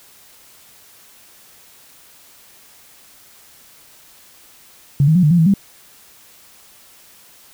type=tone with pitch steps; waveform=sine; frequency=141 / 157.7 / 181.4 / 149.7 / 174 / 161.6 / 197.6 Hz; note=C#3 / D#3 / F#3 / D3 / F3 / E3 / G3; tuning=+30 / +24 / -34 / +33 / -6 / -34 / +14 cents; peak=-9 dBFS; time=5-5.539 s; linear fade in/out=2 ms; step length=77 ms; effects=white hiss -47 dBFS RMS until 7.53 s